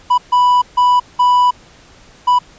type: tone bursts at uneven times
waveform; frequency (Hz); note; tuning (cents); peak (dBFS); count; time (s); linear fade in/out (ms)
triangle; 987.8; B5; 0; -6; 5; 0.1-0.18 / 0.32-0.62 / 0.77-1 / 1.19-1.51 / 2.27-2.39; 10
effects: pink hiss -44 dBFS RMS until 2.58 s + resampled to 16000 Hz